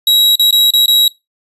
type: tone with dropouts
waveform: 45% pulse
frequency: 3857 Hz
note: B7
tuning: 42 cents flat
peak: -7 dBFS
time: 0.07-1.08 s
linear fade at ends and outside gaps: 2 ms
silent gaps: 0.356-0.395 / 0.509-0.526 / 0.706-0.736 / 0.86-0.88 s
effects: noise-tail reverb RT60 0.2 s tail -20 dB re dry + resampled to 32000 Hz